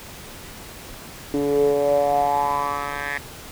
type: tone with band-pass filter sweep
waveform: 10% pulse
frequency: 143 Hz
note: D3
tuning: 46 cents flat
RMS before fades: -21 dBFS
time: 1.34-3.18 s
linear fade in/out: 2 ms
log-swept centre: 330 to 1800 Hz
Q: 6.2
effects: pink hiss -39 dBFS RMS until 3.51 s